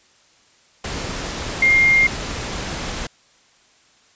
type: tone in noise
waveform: sine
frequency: 2120 Hz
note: C7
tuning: 22 cents sharp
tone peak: -11 dBFS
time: 1.62-2.07 s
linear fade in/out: 5 ms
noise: pink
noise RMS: -27 dBFS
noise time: 0.84-3.07 s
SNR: +13 dB
effects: white hiss -55 dBFS RMS until 4.15 s + resampled to 16000 Hz